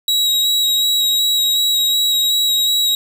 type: tone with vibrato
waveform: 40% pulse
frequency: 3849 Hz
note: B7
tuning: 45 cents flat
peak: -12 dBFS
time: 0.08-2.95 s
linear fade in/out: 2 ms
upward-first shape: square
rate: 2.7 Hz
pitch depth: 12 cents each way
effects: none